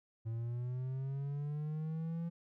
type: linear sweep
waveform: triangle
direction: up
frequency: 112 to 169.9 Hz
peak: -34 dBFS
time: 0.25-2.3 s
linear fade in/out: 20 ms
effects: none